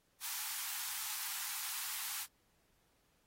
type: high-pass noise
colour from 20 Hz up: white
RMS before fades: -41 dBFS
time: 0.2-2.27 s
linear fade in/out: 50 ms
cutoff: 780 Hz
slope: 96 dB/octave
effects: pink hiss -75 dBFS RMS until 3.26 s + AAC 48 kbps